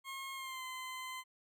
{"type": "tone with pitch glide", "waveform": "20% pulse", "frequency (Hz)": [1078, 1029.9], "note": ["C#6", "C6"], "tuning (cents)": [-49, -28], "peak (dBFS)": -37, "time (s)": [0.04, 1.24], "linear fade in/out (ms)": 50, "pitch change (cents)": -79, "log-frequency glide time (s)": [0.34, 0.64], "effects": []}